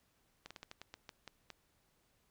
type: slowing click train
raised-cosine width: 0.2 ms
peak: -30 dBFS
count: 10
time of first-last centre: 0.46-1.503 s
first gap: 46 ms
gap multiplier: 1.22
effects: pink hiss -75 dBFS RMS until 2.3 s